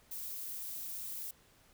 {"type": "noise with amplitude modulation", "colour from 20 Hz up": "violet", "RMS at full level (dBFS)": -41, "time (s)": [0.11, 1.31], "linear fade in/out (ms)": 5, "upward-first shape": "sine", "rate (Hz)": 212, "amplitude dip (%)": 25, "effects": ["pink hiss -65 dBFS RMS until 1.73 s"]}